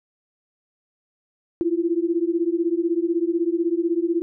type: beating tone pair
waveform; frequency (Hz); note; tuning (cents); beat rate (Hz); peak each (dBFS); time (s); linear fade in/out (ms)
sine; 331.1 / 347.1; E4 / F4; +8 / -11; 16; -22; 1.61-4.22; 0
effects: none